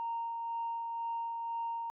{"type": "tone with tremolo", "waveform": "sine", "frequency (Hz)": 926, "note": "A#5", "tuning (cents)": -12, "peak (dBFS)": -32, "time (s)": [0, 1.9], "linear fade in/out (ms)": 0, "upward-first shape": "sine", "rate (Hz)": 2, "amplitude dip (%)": 30, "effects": ["tanh soft clip ceiling -29 dBFS"]}